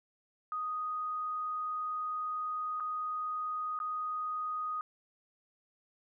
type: tone with dropouts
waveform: sine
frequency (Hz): 1244.5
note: D#6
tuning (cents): 0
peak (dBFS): -33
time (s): 0.52-4.81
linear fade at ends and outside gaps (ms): 1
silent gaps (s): 2.8-2.805 / 3.79-3.801
effects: none